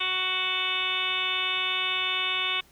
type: harmonic tone with a mistuned harmonic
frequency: 371.7 Hz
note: F#4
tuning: 8 cents sharp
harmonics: 1 / 2 / 3 / 4 / 5 / 6 / 7 / 8 / 9 / 10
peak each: -43 / -42 / -34 / -38 / -43 / -32 / -32 / -31 / -38 / -31 dBFS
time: 0-2.61 s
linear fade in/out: 10 ms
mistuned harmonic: 10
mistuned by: -56 cents
effects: pink hiss -58 dBFS RMS until 2.71 s